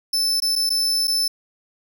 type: tone with dropouts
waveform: 40% pulse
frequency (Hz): 5274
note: E8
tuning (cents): 0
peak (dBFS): -17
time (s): 0.13-1.28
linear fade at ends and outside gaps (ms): 5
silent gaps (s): 0.402-0.421 / 0.555-0.56 / 0.694-0.702 / 1.073-1.078
effects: none